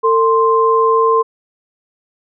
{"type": "tone pair together", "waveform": "sine", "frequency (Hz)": [450.3, 1046.5], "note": ["A4", "C6"], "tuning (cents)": [40, 0], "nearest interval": "octave + minor third", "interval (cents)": 1460, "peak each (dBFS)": -12, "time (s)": [0.03, 1.23], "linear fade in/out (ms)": 20, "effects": []}